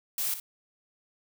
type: noise with echo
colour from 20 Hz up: blue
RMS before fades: -30 dBFS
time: 0.18-0.34 s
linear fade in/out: 2 ms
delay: 60 ms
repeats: 1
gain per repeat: -10 dB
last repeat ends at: 0.4 s
effects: none